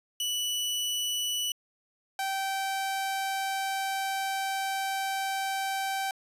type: tone pair in turn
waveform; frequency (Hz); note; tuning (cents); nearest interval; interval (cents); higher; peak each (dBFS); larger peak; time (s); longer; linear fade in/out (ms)
sawtooth; 2960 / 775.9; F#7 / G5; 0 / -18; octave + major seventh; 2318; first; -25; neither; 0.2-1.52 / 2.19-6.11; second; 2
effects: resampled to 32000 Hz